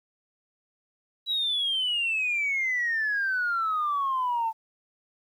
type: exponential sweep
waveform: sine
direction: down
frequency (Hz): 3930 to 880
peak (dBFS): -23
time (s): 1.26-4.53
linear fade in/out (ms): 50
effects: tanh soft clip ceiling -20 dBFS + 10-bit